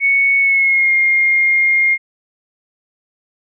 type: tone with pitch glide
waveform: sine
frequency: 2217 to 2127 Hz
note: C#7 to C7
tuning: 0 to +28 cents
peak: -10 dBFS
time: 0-1.98 s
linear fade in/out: 50 ms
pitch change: -72 cents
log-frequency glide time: 0.39-0.93 s
effects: none